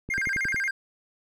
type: click train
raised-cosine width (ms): 3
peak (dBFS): -23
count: 6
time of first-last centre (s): 0.09-0.545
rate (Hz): 11
type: tone with vibrato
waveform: triangle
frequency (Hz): 1836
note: A#6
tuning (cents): -27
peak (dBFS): -23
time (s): 0.1-0.71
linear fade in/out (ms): 5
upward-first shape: square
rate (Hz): 13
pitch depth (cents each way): 250
effects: none